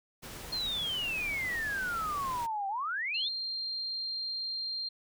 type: noise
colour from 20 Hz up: pink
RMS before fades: -44 dBFS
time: 0.22-2.47 s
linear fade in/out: 20 ms
type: exponential two-way sweep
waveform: sine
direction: down then up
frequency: 4269 to 770 to 3807 Hz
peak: -31 dBFS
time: 0.52-3.29 s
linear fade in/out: 10 ms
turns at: 2.68 s
type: tone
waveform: sine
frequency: 4186 Hz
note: C8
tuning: in tune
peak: -33 dBFS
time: 3.14-4.89 s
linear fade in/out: 10 ms
effects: none